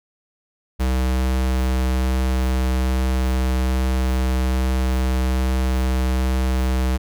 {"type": "tone", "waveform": "square", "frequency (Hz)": 64.2, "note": "C2", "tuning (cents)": -32, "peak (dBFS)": -18, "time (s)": [0.79, 6.98], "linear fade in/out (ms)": 20, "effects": []}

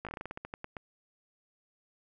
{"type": "slowing click train", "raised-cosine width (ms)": 0.5, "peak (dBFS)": -24, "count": 14, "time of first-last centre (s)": [0.05, 0.768], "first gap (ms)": 17, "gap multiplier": 1.18, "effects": []}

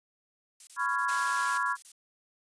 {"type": "noise bursts", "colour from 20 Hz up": "violet", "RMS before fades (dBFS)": -43, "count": 14, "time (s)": [0.6, 1.919], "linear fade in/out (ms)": 2, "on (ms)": 71, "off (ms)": 25}
{"type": "chord", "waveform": "sine", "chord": "C# dominant seventh", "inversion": "third", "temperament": "just", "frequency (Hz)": [997.9, 1108.7, 1385.9, 1663.1], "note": ["B5", "C#6", "E#6", "G#6"], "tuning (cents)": [18, 0, -14, 2], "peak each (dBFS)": -32, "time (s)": [0.76, 1.77], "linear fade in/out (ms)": 50}
{"type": "high-pass noise", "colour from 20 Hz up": "white", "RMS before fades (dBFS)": -38, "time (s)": [1.08, 1.58], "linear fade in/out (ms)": 10, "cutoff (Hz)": 600, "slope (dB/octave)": 12}
{"effects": ["resampled to 22050 Hz"]}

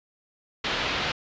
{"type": "low-pass noise", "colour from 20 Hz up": "white", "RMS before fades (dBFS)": -28, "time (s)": [0.64, 1.12], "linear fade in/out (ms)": 5, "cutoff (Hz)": 3800, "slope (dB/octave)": 24, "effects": ["resampled to 16000 Hz"]}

